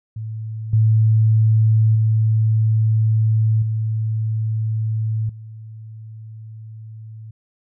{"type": "tone with level steps", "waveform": "sine", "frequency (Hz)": 110, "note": "A2", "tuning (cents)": 0, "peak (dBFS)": [-25, -11, -13, -18, -33], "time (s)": [0.16, 7.31], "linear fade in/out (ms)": 5, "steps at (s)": [0.73, 1.95, 3.62, 5.29], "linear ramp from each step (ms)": 5, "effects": []}